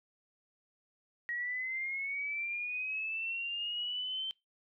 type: linear sweep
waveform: sine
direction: up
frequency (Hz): 1894 to 3115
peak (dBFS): -34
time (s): 1.29-4.31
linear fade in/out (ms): 0
effects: noise-tail reverb RT60 0.2 s tail -22 dB re dry